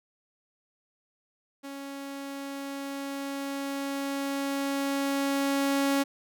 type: tone with level ramp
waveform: sawtooth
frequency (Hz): 277.2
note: C#4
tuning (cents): 0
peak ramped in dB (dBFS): -34 to -19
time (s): 1.63-6.04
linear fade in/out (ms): 20
effects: none